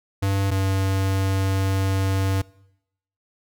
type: tone pair in turn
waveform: square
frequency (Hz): 98 / 96.37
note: G2 / G2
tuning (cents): 0 / -29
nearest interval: unison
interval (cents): 29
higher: first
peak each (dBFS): -20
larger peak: neither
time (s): 0.22-0.51 / 0.51-2.42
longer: second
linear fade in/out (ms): 10
effects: noise-tail reverb RT60 0.8 s tail -23 dB re dry